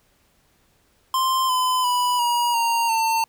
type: tone with pitch steps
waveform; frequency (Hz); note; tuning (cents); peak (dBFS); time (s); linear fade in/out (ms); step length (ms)
square; 1046.5 / 1015.5 / 985.5 / 956.3 / 928 / 900.6; C6 / B5 / B5 / A#5 / A#5 / A5; 0 / +48 / -4 / +44 / -8 / +40; -19; 1.14-3.24; 2; 350
effects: pink hiss -62 dBFS RMS until 3.28 s